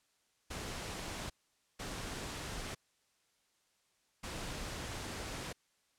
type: noise bursts at uneven times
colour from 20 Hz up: pink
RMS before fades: -42 dBFS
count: 3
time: 0.5-1.3 / 1.79-2.75 / 4.23-5.53 s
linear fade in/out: 10 ms
effects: white hiss -75 dBFS RMS until 5.98 s + low-pass 9000 Hz 12 dB/octave